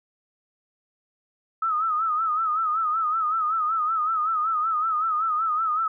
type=tone with vibrato; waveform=sine; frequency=1277 Hz; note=D#6; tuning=45 cents sharp; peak=-21 dBFS; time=1.62-5.88 s; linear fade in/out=5 ms; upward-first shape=sine; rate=5.3 Hz; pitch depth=85 cents each way; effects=none